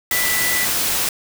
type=tone in noise; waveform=sine; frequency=1979 Hz; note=B6; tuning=3 cents sharp; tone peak=-21 dBFS; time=0.11-0.65 s; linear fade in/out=2 ms; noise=white; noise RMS=-20 dBFS; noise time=0.11-1.09 s; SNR=-4 dB; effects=none